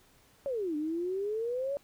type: exponential two-way sweep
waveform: sine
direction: down then up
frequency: 575 to 294.3 to 575 Hz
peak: -30 dBFS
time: 0.46-1.77 s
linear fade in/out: 0 ms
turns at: 0.76 s
effects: pink hiss -63 dBFS RMS until 1.83 s